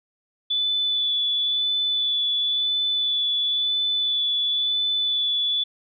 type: tone with vibrato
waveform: sine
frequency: 3471 Hz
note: A7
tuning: 24 cents flat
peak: -20 dBFS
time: 0.5-5.64 s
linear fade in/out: 10 ms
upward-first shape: sine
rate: 0.97 Hz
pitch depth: 16 cents each way
effects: none

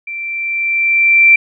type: tone with level ramp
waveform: sine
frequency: 2349 Hz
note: D7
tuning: in tune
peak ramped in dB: -22 to -3 dBFS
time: 0.07-1.36 s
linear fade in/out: 5 ms
effects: none

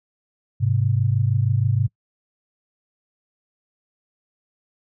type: tone pair together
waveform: sine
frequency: 103.52 / 129.9 Hz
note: G#2 / C3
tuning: -5 / -12 cents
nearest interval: major third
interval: 393 cents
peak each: -19 / -20 dBFS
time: 0.6-1.88 s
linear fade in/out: 20 ms
effects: noise-tail reverb RT60 0.1 s tail -24 dB re dry

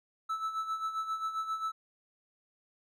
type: tone with tremolo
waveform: triangle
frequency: 1311 Hz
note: E6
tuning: 10 cents flat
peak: -28 dBFS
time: 0.29-1.72 s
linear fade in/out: 10 ms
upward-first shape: sine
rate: 7.5 Hz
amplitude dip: 65%
effects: none

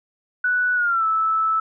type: tone with pitch glide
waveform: sine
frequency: 1480 to 1310.9 Hz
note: F#6 to E6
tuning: 0 to -10 cents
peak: -17 dBFS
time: 0.44-1.6 s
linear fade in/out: 5 ms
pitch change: -210 cents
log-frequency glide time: 0.75-1.05 s
effects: none

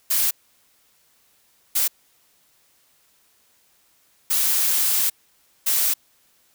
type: noise bursts at uneven times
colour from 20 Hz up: blue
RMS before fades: -20 dBFS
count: 4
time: 0.1-0.31 / 1.75-1.88 / 4.3-5.1 / 5.66-5.94 s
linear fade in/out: 10 ms
effects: white hiss -61 dBFS RMS until 6.54 s

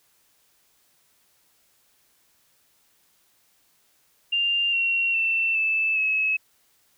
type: tone with pitch steps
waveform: sine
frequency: 2794 / 2738 / 2683 / 2630 / 2577 Hz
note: F7 / F7 / E7 / E7 / E7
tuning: 0 / -35 / +30 / -5 / -40 cents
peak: -20 dBFS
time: 4.32-6.37 s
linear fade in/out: 10 ms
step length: 410 ms
effects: white hiss -64 dBFS RMS until 6.97 s

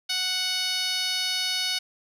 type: tone with band-pass filter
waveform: 10% pulse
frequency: 740 Hz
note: F#5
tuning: in tune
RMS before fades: -27 dBFS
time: 0.09-1.79 s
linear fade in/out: 10 ms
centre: 4900 Hz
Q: 1.3
effects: none

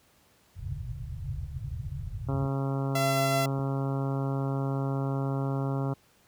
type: low-pass noise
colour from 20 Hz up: pink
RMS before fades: -32 dBFS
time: 0.55-2.49 s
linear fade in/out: 50 ms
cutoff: 150 Hz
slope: 96 dB/octave
type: harmonic tone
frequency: 136.5 Hz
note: C#3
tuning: 26 cents flat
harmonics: 1 / 2 / 3 / 4 / 5 / 6 / 7 / 8 / 9 / 10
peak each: -28 / -34 / -38 / -40 / -42 / -44 / -45 / -46 / -47 / -48 dBFS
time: 2.28-5.94 s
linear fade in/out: 10 ms
type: clicks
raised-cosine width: 3 ms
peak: -27 dBFS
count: 2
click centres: 2.445 / 3.59 s
type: tone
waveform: sawtooth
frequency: 676 Hz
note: E5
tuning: 43 cents sharp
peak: -22 dBFS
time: 2.95-3.46 s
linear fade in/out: 5 ms
effects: pink hiss -63 dBFS RMS until 6.27 s + high-pass 60 Hz 12 dB/octave

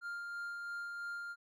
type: tone with tremolo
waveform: triangle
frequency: 1400 Hz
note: F6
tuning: 4 cents sharp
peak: -37 dBFS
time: 0.01-1.36 s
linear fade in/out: 50 ms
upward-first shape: sine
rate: 3 Hz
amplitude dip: 25%
effects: none

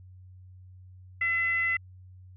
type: tone with frequency modulation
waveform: sine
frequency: 2023 Hz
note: B6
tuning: 41 cents sharp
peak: -24 dBFS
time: 1.21-1.77 s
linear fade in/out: 5 ms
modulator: 673 Hz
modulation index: 0.4
effects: added 92 Hz sine -47 dBFS peak until 2.36 s

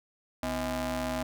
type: ring-modulated tone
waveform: sawtooth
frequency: 191.8 Hz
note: G3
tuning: 37 cents flat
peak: -23 dBFS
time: 0.43-1.23 s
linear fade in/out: 2 ms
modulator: 442 Hz
effects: none

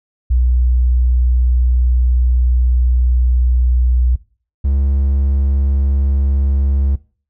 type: tone pair in turn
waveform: sine / triangle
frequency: 61.6 / 68.65 Hz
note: B1 / C#2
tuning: -4 / -16 cents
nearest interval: major second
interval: 188 cents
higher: second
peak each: -10 dBFS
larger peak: neither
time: 0.3-4.16 / 4.64-6.96 s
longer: first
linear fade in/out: 10 ms
effects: noise-tail reverb RT60 0.4 s tail -19 dB re dry

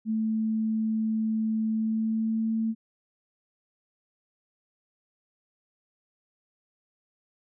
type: tone with pitch glide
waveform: sine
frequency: 220 to 223.2 Hz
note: A3 to A3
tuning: 0 to +25 cents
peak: -24 dBFS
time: 0.05-2.75 s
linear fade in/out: 50 ms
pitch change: +25 cents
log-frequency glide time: 1.7-2.54 s
effects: none

